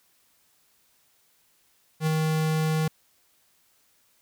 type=tone with ADSR envelope; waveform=square; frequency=157.3 Hz; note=D#3; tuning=19 cents sharp; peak=-21 dBFS; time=2-2.88 s; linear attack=68 ms; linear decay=12 ms; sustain=-2 dB; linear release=5 ms; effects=white hiss -65 dBFS RMS until 4.21 s